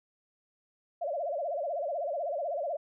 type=tone with vibrato; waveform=sine; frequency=623 Hz; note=D#5; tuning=2 cents sharp; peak=-30 dBFS; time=1.01-2.77 s; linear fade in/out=10 ms; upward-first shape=sine; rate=16 Hz; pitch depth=210 cents each way; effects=none